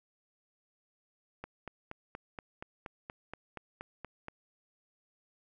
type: click train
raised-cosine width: 0.5 ms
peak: -26 dBFS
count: 13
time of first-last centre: 1.44-4.284 s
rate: 4.22 Hz
effects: none